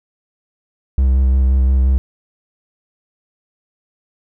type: tone with vibrato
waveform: triangle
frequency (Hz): 65.41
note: C2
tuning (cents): 0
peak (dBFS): -8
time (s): 0.98-1.98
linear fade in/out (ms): 0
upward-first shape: square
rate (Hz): 5.7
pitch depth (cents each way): 21
effects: none